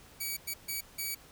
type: tone bursts at uneven times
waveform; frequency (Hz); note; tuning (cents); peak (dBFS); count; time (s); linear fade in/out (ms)
5% pulse; 2279; C#7; +47; -24; 4; 0.2-0.37 / 0.47-0.54 / 0.68-0.81 / 0.98-1.15; 10
effects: pink hiss -56 dBFS RMS until 1.31 s